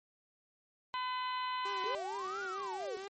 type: harmonic tone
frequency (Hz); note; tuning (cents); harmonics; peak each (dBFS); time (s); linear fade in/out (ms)
505; B4; +39; 2 / 3 / 4 / 5 / 6 / 7 / 8; -35 / -47 / -46 / -50 / -46 / -55 / -49; 0.94-1.95; 0
type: tone with vibrato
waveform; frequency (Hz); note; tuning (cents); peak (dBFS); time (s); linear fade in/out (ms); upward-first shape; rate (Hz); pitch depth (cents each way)
sawtooth; 386.2; G4; -26; -38; 1.65-3.08; 5; triangle; 4.4; 76
type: linear two-way sweep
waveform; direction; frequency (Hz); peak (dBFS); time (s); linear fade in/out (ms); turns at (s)
sine; up then down; 379.9 to 1480 to 379.9; -38; 1.84-2.97; 2; 2.44
effects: MP3 32 kbps